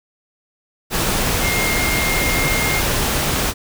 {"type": "tone in noise", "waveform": "sine", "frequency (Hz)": 2125, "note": "C7", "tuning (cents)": 26, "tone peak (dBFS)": -21, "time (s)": [1.4, 2.83], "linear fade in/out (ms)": 50, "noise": "pink", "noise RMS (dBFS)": -19, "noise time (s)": [0.9, 3.54], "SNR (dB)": -5, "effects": []}